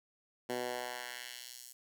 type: tone with high-pass filter sweep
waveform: 10% pulse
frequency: 123.47 Hz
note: B2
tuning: in tune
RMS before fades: -42 dBFS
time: 0.49-1.73 s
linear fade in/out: 10 ms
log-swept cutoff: 280 to 8000 Hz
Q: 0.99
effects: none